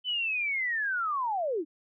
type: linear sweep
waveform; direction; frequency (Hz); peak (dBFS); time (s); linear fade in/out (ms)
sine; down; 3045 to 280; -27; 0.04-1.65; 50
effects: none